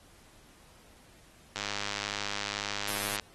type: click train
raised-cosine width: 0.2 ms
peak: -16 dBFS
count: 168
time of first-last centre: 1.56-3.197 s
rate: 102 Hz
type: noise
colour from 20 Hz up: violet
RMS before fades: -33 dBFS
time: 2.87-3.17 s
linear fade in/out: 10 ms
effects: pink hiss -59 dBFS RMS until 3.34 s + AAC 32 kbps